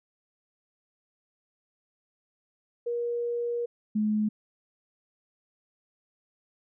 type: tone pair in turn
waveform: sine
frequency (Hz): 475.5 / 213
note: A#4 / G#3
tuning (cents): +34 / +44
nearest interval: octave + major second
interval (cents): 1390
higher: first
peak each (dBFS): -27 / -23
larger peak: second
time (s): 2.86-3.66 / 3.95-4.29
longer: first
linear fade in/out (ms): 10
effects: none